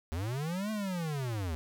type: linear two-way sweep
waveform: square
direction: up then down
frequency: 75 to 220 to 75 Hz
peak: -33 dBFS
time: 0.12-1.55 s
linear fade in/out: 0 ms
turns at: 0.71 s
effects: none